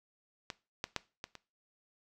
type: clicks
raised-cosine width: 0.2 ms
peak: -21 / -17 / -15 / -23 / -29 dBFS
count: 5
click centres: 0.502 / 0.841 / 0.963 / 1.241 / 1.353 s
effects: noise-tail reverb RT60 0.3 s tail -19 dB re dry